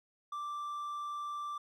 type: tone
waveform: triangle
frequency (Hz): 1174.7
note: D6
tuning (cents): 0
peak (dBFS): -35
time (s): 0.32-1.58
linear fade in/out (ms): 5
effects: none